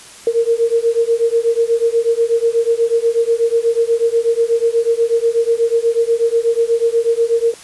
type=beating tone pair; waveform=sine; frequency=458.9 / 467.1 Hz; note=A#4 / A#4; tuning=-27 / +3 cents; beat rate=8.2 Hz; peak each=-15 dBFS; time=0.27-7.54 s; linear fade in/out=2 ms; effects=white hiss -38 dBFS RMS until 7.63 s + resampled to 24000 Hz